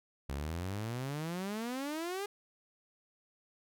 sawtooth exponential sweep, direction up, 65.7 to 414.9 Hz, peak -32 dBFS, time 0.29-2.26 s, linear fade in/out 5 ms, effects none

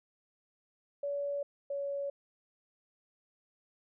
sine tone pair in turn, 569 / 562.5 Hz, C#5 / C#5, +45 / +25 cents, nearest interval unison, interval 20 cents, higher first, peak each -32 / -33 dBFS, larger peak first, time 1.03-1.43 / 1.7-2.1 s, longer neither, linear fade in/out 5 ms, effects none

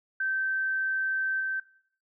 sine tone with level steps, 1551 Hz, G6, 19 cents flat, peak -26 / -28 dBFS, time 0.2-1.6 s, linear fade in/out 5 ms, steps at 1.4 s, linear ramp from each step 5 ms, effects noise-tail reverb RT60 0.6 s tail -19 dB re dry

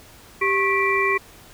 harmonic tone with a mistuned harmonic, 392 Hz, G4, in tune, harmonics 1 / 3 / 5 / 6, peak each -23 / -23 / -23 / -23 dBFS, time 0.41-1.18 s, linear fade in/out 10 ms, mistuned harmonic 3, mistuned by -130 cents, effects pink hiss -47 dBFS RMS until 1.53 s

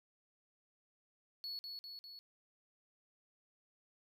triangle tone with echo, 4393 Hz, C#8, 16 cents flat, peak -40 dBFS, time 1.44-1.59 s, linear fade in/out 0 ms, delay 200 ms, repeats 3, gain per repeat -3 dB, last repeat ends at 2.19 s, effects none

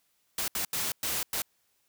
white noise bursts at uneven times, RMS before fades -31 dBFS, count 5, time 0.38-0.48 / 0.55-0.65 / 0.73-0.92 / 1.03-1.23 / 1.33-1.42 s, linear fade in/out 2 ms, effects white hiss -72 dBFS RMS until 1.88 s

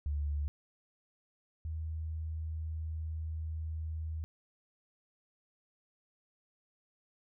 sine tone pair in turn, 73 / 79.44 Hz, D2 / D#2, -10 / +37 cents, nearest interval minor second, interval 147 cents, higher second, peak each -31 / -35 dBFS, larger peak first, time 0.06-0.48 / 1.65-4.24 s, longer second, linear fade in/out 0 ms, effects none

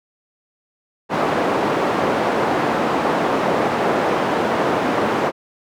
white band-pass noise, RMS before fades -19 dBFS, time 1.09-5.32 s, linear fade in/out 50 ms, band 200 to 860 Hz, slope 12 dB/octave, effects none

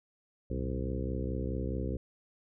harmonic tone with a mistuned harmonic, 64.7 Hz, C2, 19 cents flat, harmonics 1 / 2 / 3 / 4 / 5 / 6 / 7 / 8, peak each -35 / -38 / -40 / -41 / -42 / -43 / -43 / -44 dBFS, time 0.5-1.97 s, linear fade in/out 5 ms, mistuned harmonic 2, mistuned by -130 cents, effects none

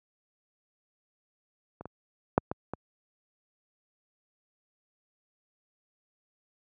clicks, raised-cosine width 1 ms, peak -27 / -25 / -6 / -17 / -19 dBFS, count 5, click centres 1.81 / 1.856 / 2.379 / 2.515 / 2.736 s, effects high-pass 80 Hz 12 dB/octave

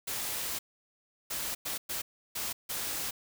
white noise bursts at uneven times, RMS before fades -35 dBFS, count 6, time 0.07-0.59 / 1.3-1.55 / 1.65-1.78 / 1.89-2.02 / 2.35-2.53 / 2.69-3.11 s, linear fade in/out 10 ms, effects none

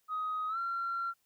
sine tone with pitch glide, 1256 to 1369.7 Hz, D#6 to F6, +16 to -34 cents, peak -31 dBFS, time 0.08-1.14 s, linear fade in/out 50 ms, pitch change +150 cents, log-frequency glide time 0.48-0.58 s, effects tanh soft clip ceiling -28 dBFS + white hiss -75 dBFS RMS until 1.25 s

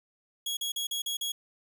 sawtooth tone bursts, 3323 Hz, G#7, in tune, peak -27 dBFS, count 6, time 0.46-1.32 s, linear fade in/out 5 ms, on 110 ms, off 40 ms, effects none

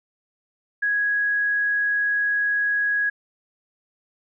sine tone, 1662 Hz, G#6, 1 cent sharp, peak -19 dBFS, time 0.82-3.1 s, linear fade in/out 10 ms, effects none

